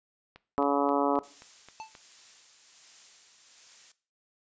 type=click train; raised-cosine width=0.3 ms; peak=-32 dBFS; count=7; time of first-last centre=0.36-1.952 s; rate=3.77 Hz
type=harmonic tone; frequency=141.7 Hz; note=C#3; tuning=38 cents sharp; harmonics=2 / 3 / 4 / 5 / 6 / 7 / 8 / 9; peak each=-28 / -30 / -31 / -32 / -33 / -33 / -34 / -35 dBFS; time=0.58-1.19 s; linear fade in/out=0 ms
type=noise with tremolo; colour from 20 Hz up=blue; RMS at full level=-48 dBFS; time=1.23-3.92 s; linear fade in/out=5 ms; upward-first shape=sine; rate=1.3 Hz; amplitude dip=35%
type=tone with exponential decay; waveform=square; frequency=880 Hz; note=A5; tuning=in tune; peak=-36 dBFS; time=1.8-1.96 s; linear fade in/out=0 ms; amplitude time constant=34 ms
effects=noise-tail reverb RT60 0.4 s tail -17 dB re dry + resampled to 16000 Hz